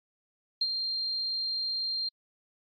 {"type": "tone with ADSR envelope", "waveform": "sine", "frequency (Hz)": 4186, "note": "C8", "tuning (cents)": 0, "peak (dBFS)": -23, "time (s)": [0.61, 2.09], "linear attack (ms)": 6, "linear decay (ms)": 47, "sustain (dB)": -6, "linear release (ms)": 7, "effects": ["AAC 32 kbps"]}